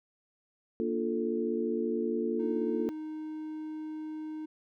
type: chord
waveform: sine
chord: Bb major seventh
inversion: none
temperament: equal with one note detuned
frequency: 234.2 / 293.7 / 349.2 / 440 Hz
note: Bb3 / D4 / F4 / A4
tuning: +8 / 0 / 0 / 0 cents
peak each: -33 / -38 / -33 / -33 dBFS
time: 0.8-2.89 s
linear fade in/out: 0 ms
type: tone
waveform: triangle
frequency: 310.4 Hz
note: D#4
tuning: 4 cents flat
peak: -34 dBFS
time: 2.39-4.46 s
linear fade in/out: 10 ms
effects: none